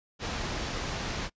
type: low-pass noise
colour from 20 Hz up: pink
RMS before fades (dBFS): -34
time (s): 0.19-1.3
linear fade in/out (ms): 50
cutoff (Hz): 6600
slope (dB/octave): 24
effects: noise-tail reverb RT60 0.1 s tail -23 dB re dry + resampled to 16000 Hz